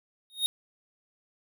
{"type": "tone with exponential growth", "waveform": "square", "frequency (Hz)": 3724, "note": "A#7", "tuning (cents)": -2, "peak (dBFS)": -20, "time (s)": [0.3, 0.46], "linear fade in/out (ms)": 0, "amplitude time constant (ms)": 34, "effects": []}